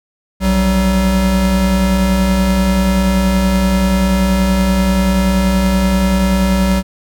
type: tone pair together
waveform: square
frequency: 59.85 / 190 Hz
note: A#1 / F#3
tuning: +46 / +46 cents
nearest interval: octave + minor sixth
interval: 2000 cents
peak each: -16 / -13 dBFS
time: 0.4-6.83 s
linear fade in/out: 50 ms
effects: none